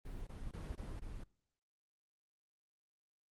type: noise bursts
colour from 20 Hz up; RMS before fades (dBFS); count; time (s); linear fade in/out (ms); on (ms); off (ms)
brown; -45; 5; 0.05-1.238; 5; 220; 22
effects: noise-tail reverb RT60 0.7 s tail -25 dB re dry + Opus 24 kbps